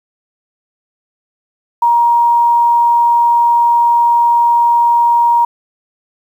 sine tone, 944 Hz, A#5, 22 cents sharp, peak -7 dBFS, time 1.82-5.45 s, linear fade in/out 5 ms, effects 7-bit

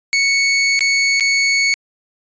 sawtooth tone with dropouts, 2217 Hz, C#7, in tune, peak -9 dBFS, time 0.13-1.74 s, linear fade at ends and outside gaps 0 ms, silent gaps 0.792-0.807 / 1.198-1.207 s, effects resampled to 16000 Hz

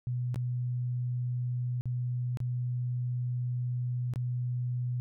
sine tone with dropouts, 123.47 Hz, B2, in tune, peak -29 dBFS, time 0.07-5 s, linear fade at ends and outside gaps 0 ms, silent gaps 0.344-0.359 / 1.81-1.856 / 2.372-2.403 / 4.137-4.159 s, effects none

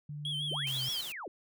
sine tone with pitch glide, 147.7 to 130.07 Hz, D3 to C3, +10 to -10 cents, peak -38 dBFS, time 0.09-0.89 s, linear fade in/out 5 ms, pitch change -220 cents, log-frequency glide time 0.55-0.77 s
triangle tone with vibrato, 3226 Hz, G7, 49 cents sharp, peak -32 dBFS, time 0.25-1.01 s, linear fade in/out 2 ms, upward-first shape sine, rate 6.4 Hz, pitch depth 82 cents each way
sine linear two-way sweep, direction up then down, 261.6 to 5700 to 261.6 Hz, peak -39 dBFS, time 0.51-1.28 s, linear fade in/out 2 ms, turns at 0.9 s
white noise, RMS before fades -44 dBFS, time 0.67-1.12 s, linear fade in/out 0 ms
effects none

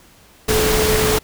sine tone in noise, 432.3 Hz, A4, 31 cents flat, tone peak -17 dBFS, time 0.48-1.19 s, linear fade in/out 10 ms, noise pink, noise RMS -18 dBFS, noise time 0.48-1.19 s, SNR -2 dB, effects pink hiss -49 dBFS RMS until 1.23 s

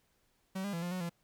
45% pulse tone with pitch steps, 189.9 / 201.8 / 168.6 / 175.7 / 183.7 / 170.7 Hz, F#3 / G#3 / E3 / F3 / F#3 / F3, +45 / -49 / +39 / +11 / -12 / -39 cents, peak -35 dBFS, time 0.55-1.096 s, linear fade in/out 10 ms, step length 91 ms, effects pink hiss -74 dBFS RMS until 1.23 s

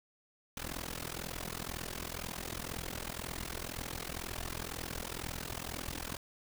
pink noise with amplitude modulation, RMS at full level -37 dBFS, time 0.57-6.17 s, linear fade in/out 2 ms, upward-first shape sine, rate 42 Hz, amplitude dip 95%, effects none

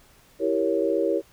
sine chord, E diminished seventh, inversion none, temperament equal, 329.6 / 392 / 466.2 / 554.4 Hz, E4 / G4 / Bb4 / Db5, 0 / 0 / 0 / 0 cents, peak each -26 dBFS, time 0.39-1.22 s, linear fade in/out 50 ms, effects pink hiss -56 dBFS RMS until 1.32 s

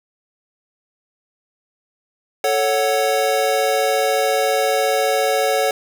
square chord, F# minor, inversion first, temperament equal, 440 / 554.4 / 740 Hz, A4 / C#5 / F#5, 0 / 0 / 0 cents, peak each -22 / -20 / -21 dBFS, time 2.44-5.71 s, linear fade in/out 2 ms, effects none

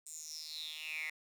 10% pulse tone with high-pass filter sweep, 155.7 Hz, D#3, 2 cents sharp, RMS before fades -44 dBFS, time 0.06-1.1 s, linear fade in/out 5 ms, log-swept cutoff 8000 to 2000 Hz, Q 8.3, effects none

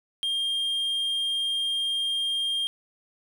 triangle tone, 3209 Hz, G7, 40 cents sharp, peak -23 dBFS, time 0.23-2.67 s, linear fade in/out 0 ms, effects none

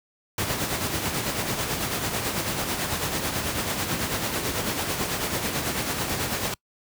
pink noise with tremolo, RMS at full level -25 dBFS, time 0.38-6.54 s, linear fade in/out 2 ms, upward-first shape sine, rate 9.1 Hz, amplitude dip 45%, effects noise-tail reverb RT60 0.1 s tail -26 dB re dry + high-pass 80 Hz 12 dB/octave

